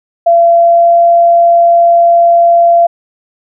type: tone with pitch glide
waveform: sine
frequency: 680 to 684.3 Hz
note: F5 to F5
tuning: -46 to -35 cents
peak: -3 dBFS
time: 0.26-2.87 s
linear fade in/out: 10 ms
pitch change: +11 cents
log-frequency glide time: 0.49-0.97 s
effects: none